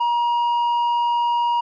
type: tone with tanh clipping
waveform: sine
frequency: 951 Hz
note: A#5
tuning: 34 cents sharp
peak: -18 dBFS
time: 0-1.61 s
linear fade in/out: 10 ms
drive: 5 dB
effects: none